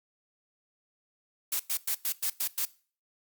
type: noise bursts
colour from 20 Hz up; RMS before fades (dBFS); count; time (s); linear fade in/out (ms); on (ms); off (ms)
blue; -29; 7; 1.52-2.652; 5; 76; 100
effects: noise-tail reverb RT60 0.4 s tail -20 dB re dry + Opus 48 kbps